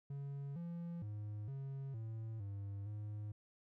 triangle tone with pitch steps, 139.9 / 170.7 / 104.9 / 136.4 / 111.6 / 100.1 / 105 Hz, C#3 / F3 / G#2 / C#3 / A2 / G2 / G#2, +16 / -39 / +18 / -28 / +25 / +37 / +19 cents, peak -40 dBFS, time 0.1-3.32 s, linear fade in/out 5 ms, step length 460 ms, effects none

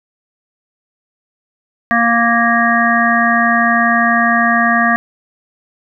harmonic tone with a mistuned harmonic, 233.1 Hz, A#3, in tune, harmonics 1 / 3 / 5 / 7 / 8, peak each -16 / -16 / -16 / -16 / -16 dBFS, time 1.91-4.96 s, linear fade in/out 0 ms, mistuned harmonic 7, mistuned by +15 cents, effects none

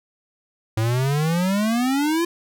square exponential sweep, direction up, 108 to 347.5 Hz, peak -19 dBFS, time 0.77-2.25 s, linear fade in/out 5 ms, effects none

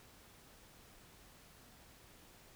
silence, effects pink hiss -61 dBFS RMS until 2.55 s

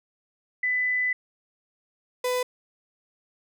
sine / 35% pulse tone pair in turn, 1999 / 499.8 Hz, B6 / B4, +20 / +21 cents, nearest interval 2 octaves, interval 2399 cents, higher first, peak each -22 dBFS, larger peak neither, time 0.63-1.13 / 2.24-2.43 s, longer first, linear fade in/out 5 ms, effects none

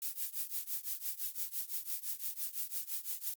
violet noise with tremolo, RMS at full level -35 dBFS, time 0.02-3.34 s, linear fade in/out 2 ms, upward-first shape triangle, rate 5.9 Hz, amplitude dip 95%, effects Opus 48 kbps

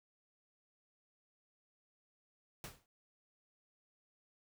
pink noise with exponential decay, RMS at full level -43 dBFS, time 2.64-2.86 s, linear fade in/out 1 ms, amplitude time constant 46 ms, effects none

